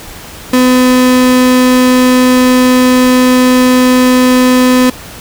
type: tone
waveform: 35% pulse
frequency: 253 Hz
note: B3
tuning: 42 cents sharp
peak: -3 dBFS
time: 0.53-4.9 s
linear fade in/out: 5 ms
effects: pink hiss -29 dBFS RMS until 5.2 s